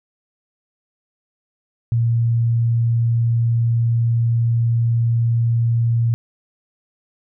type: tone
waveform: sine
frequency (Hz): 116.54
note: A#2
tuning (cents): 0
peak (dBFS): -14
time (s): 1.92-6.14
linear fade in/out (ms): 0
effects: none